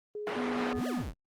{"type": "tone", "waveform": "sine", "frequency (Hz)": 418.7, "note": "G#4", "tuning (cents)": 14, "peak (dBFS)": -35, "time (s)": [0.15, 0.79], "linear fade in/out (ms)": 2}
{"type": "band-pass noise", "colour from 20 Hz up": "pink", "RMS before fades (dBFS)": -36, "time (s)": [0.27, 0.73], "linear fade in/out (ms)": 0, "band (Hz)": [370, 2200], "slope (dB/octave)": 12}
{"type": "harmonic tone", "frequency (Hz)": 246.9, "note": "B3", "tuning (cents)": 0, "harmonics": [1, 3, 5, 7], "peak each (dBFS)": [-32, -45, -46, -52], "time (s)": [0.35, 1.03], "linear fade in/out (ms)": 20}
{"type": "exponential two-way sweep", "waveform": "square", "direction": "up then down", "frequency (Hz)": [32, 678, 32], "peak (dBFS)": -36, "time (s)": [0.73, 1.14], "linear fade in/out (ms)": 50, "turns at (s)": 0.87}
{"effects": ["Opus 24 kbps"]}